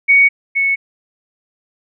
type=tone pair in turn; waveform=sine; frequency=2235 / 2208 Hz; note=C#7 / C#7; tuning=+14 / -7 cents; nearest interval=unison; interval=21 cents; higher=first; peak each=-6 / -12 dBFS; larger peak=first; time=0.08-0.29 / 0.55-0.76 s; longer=neither; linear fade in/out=20 ms; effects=none